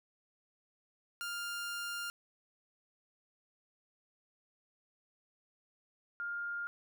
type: tone pair in turn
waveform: sawtooth / sine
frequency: 1400 / 1407.7 Hz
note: F6 / F6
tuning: +4 / +13 cents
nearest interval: unison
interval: 9 cents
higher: second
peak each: -34 / -36 dBFS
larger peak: first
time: 1.21-2.1 / 6.2-6.67 s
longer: first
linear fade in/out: 0 ms
effects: none